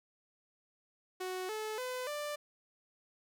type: tone with pitch steps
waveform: sawtooth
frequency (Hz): 370 / 432.4 / 505.4 / 590.7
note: F#4 / A4 / B4 / D5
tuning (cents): 0 / -30 / +40 / +10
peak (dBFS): -33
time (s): 1.2-2.36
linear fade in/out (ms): 10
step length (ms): 290
effects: none